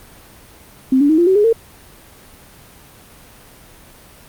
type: tone with pitch steps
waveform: sine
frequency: 261.7 / 287 / 314.8 / 345.3 / 378.8 / 415.4 / 455.6 Hz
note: C4 / D4 / D#4 / F4 / F#4 / G#4 / A#4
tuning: 0 / -40 / +20 / -20 / +41 / 0 / -40 cents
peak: -9 dBFS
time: 0.92-1.529 s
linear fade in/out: 5 ms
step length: 87 ms
effects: pink hiss -43 dBFS RMS until 4.28 s + Opus 32 kbps